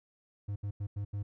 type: tone bursts at uneven times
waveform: triangle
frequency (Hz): 101.6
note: G#2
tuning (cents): -38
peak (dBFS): -31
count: 5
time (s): 0.48-0.56 / 0.63-0.71 / 0.8-0.87 / 0.96-1.05 / 1.13-1.23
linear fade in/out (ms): 10
effects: none